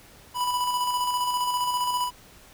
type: tone with tremolo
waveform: square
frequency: 987.8 Hz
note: B5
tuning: in tune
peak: -23 dBFS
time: 0.34-2.11 s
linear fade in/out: 50 ms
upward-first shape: square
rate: 15 Hz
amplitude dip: 35%
effects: pink hiss -51 dBFS RMS until 2.53 s